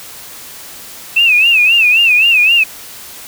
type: tone with vibrato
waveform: sine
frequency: 2616 Hz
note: E7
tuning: 14 cents flat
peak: -6 dBFS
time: 1.16-2.64 s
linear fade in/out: 10 ms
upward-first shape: sine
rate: 3.8 Hz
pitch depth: 130 cents each way
effects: white hiss -32 dBFS RMS until 3.27 s